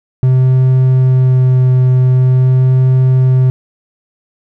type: tone with vibrato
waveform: triangle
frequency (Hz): 128.7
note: C3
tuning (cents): -28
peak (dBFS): -4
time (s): 0.23-3.5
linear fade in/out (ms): 0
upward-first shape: sine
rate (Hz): 0.46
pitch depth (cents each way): 12
effects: none